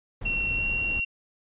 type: noise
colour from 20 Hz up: brown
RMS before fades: -34 dBFS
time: 0.21-1 s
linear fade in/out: 5 ms
type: tone with pitch glide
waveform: sine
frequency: 2729 to 2746 Hz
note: F7 to F7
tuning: -41 to -30 cents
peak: -25 dBFS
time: 0.25-1.05 s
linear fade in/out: 10 ms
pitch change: +11 cents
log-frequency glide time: 0.55-0.65 s
effects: resampled to 8000 Hz